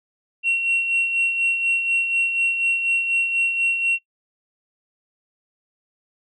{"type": "tone with tremolo", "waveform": "sine", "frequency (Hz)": 2732, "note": "F7", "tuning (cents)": -39, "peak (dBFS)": -14, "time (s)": [0.43, 3.99], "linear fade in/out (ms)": 50, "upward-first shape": "sine", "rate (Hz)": 4.1, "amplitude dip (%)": 55, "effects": ["noise-tail reverb RT60 0.1 s tail -21 dB re dry", "tanh soft clip ceiling -14 dBFS"]}